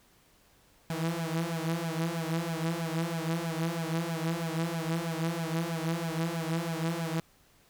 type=tone with flanger; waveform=sawtooth; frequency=164.81 Hz; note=E3; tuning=in tune; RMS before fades=-32 dBFS; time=0.9-7.2 s; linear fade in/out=0 ms; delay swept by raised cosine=1.2 to 6.1 ms; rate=3.1 Hz; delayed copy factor=+0.95; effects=pink hiss -63 dBFS RMS until 7.69 s